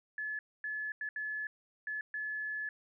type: tone bursts at uneven times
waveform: sine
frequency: 1717 Hz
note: A6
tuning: 43 cents flat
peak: -35 dBFS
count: 6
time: 0.18-0.39 / 0.64-0.92 / 1.01-1.09 / 1.16-1.47 / 1.87-2.01 / 2.14-2.69 s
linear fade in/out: 2 ms
effects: none